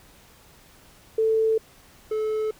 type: tone pair in turn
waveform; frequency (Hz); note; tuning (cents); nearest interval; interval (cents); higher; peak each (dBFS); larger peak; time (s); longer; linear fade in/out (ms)
sine / triangle; 442.8 / 433.2; A4 / A4; +11 / -27; unison; 38; first; -18 / -21; first; 1.18-1.58 / 2.11-2.51; neither; 5
effects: pink hiss -53 dBFS RMS until 2.59 s